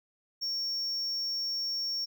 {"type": "tone", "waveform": "triangle", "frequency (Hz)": 5500, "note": "F8", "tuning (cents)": -27, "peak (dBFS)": -29, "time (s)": [0.41, 2.06], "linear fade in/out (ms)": 20, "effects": []}